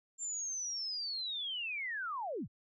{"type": "linear sweep", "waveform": "sine", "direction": "down", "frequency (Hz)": [7360, 64], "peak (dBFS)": -36, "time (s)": [0.18, 2.48], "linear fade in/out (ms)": 50, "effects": []}